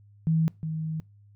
sine tone pair in turn, 161.1 / 158.33 Hz, E3 / D#3, -39 / +31 cents, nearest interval unison, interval 30 cents, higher first, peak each -20 / -28 dBFS, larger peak first, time 0.27-0.48 / 0.63-1 s, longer second, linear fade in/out 0 ms, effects noise-tail reverb RT60 0.3 s tail -25 dB re dry + added 102 Hz sine -52 dBFS peak until 1.35 s

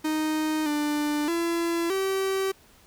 45% pulse tone with pitch steps, 310.3 / 296.5 / 337.6 / 385.4 Hz, D#4 / D4 / E4 / G4, -5 / +17 / +41 / -29 cents, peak -24 dBFS, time 0.04-2.52 s, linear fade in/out 10 ms, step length 620 ms, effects pink hiss -56 dBFS RMS until 2.86 s

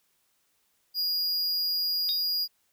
square tone, 4864 Hz, D#8, 40 cents flat, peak -26 dBFS, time 0.94-2.48 s, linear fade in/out 50 ms
sine tone with exponential decay, 3729 Hz, A#7, in tune, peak -26 dBFS, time 2.09-2.25 s, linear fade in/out 0 ms, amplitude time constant 33 ms
effects white hiss -71 dBFS RMS until 2.72 s

